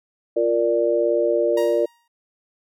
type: chord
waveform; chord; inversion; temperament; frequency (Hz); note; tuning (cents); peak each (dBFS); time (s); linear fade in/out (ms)
sine; Bb major; second; equal; 349.2 / 466.2 / 587.3; F4 / Bb4 / D5; 0 / 0 / 0; -22 / -21 / -20; 0.36-1.86; 10
type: tone with exponential decay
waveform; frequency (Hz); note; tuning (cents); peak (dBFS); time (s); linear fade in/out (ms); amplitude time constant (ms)
sawtooth; 941; A#5; +16; -24; 1.57-2.08; 5; 110
effects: none